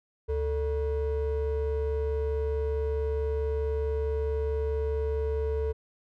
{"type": "ring-modulated tone", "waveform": "triangle", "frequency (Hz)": 257.3, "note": "C4", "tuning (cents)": -29, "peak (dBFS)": -21, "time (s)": [0.28, 5.73], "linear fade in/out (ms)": 20, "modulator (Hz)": 185, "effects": []}